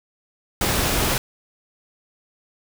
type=noise; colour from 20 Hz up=pink; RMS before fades=-21 dBFS; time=0.61-1.18 s; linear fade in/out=2 ms; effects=none